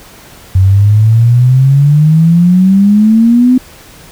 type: exponential sweep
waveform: sine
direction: up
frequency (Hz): 92.5 to 257.2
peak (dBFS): -3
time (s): 0.55-3.58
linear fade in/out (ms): 5
effects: pink hiss -36 dBFS RMS until 4.11 s